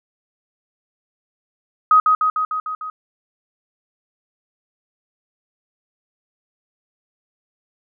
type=tone with echo; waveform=sine; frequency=1258 Hz; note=D#6; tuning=19 cents sharp; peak=-8 dBFS; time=1.91-2 s; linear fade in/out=2 ms; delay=150 ms; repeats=6; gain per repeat=-3 dB; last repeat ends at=2.9 s; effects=none